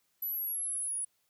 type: exponential sweep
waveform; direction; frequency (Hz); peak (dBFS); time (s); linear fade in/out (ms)
sine; down; 11990 to 10190; -32; 0.22-1.05; 5
effects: white hiss -75 dBFS RMS until 1.29 s